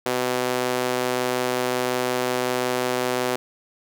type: tone with high-pass filter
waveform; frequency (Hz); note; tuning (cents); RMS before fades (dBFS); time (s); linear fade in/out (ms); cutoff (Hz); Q
sawtooth; 125.5; B2; +28; -24; 0.06-3.36; 0; 410; 1.2
effects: none